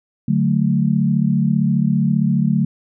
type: chord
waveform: sine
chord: D major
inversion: none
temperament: equal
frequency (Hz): 146.83 / 185 / 220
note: D3 / F#3 / A3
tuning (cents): 0 / 0 / 0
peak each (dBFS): -18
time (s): 0.28-2.65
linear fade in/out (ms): 5
effects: none